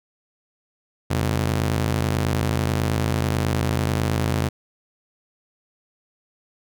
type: ring-modulated tone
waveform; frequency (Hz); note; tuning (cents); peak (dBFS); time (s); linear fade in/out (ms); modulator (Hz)
sawtooth; 110.9; A2; +14; -13; 1.1-4.49; 10; 24.6
effects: none